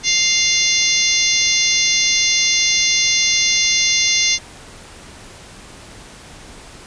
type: harmonic tone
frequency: 698.5 Hz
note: F5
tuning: in tune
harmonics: 3 / 4 / 5 / 6 / 7 / 8 / 9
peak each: -20 / -24 / -21 / -22 / -23 / -21 / -19 dBFS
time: 0.03-4.39 s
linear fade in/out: 50 ms
effects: pink hiss -39 dBFS RMS until 6.86 s + resampled to 22050 Hz